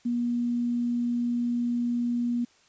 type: tone with quantisation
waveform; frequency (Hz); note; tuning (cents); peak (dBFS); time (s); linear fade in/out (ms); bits
sine; 239.8; A#3; +49; -24; 0.05-2.45; 10; 9
effects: white hiss -61 dBFS RMS until 2.68 s + resampled to 16000 Hz